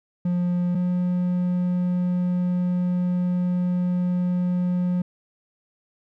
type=tone pair in turn; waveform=triangle; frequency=177 / 179.06 Hz; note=F3 / F3; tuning=+23 / +44 cents; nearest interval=unison; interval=21 cents; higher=second; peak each=-18 dBFS; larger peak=neither; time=0.25-0.75 / 0.75-5.02 s; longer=second; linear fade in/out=5 ms; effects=none